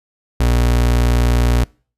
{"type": "tone", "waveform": "35% pulse", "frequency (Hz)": 60, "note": "B1", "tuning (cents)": -49, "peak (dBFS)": -10, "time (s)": [0.4, 1.64], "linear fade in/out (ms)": 5, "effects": ["noise-tail reverb RT60 0.4 s tail -25 dB re dry", "resampled to 32000 Hz"]}